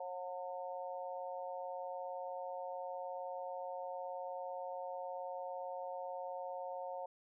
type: harmonic tone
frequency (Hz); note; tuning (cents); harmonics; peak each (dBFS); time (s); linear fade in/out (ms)
180.9; F#3; -39; 3 / 4 / 5; -44 / -45 / -47; 0-7.06; 5
effects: none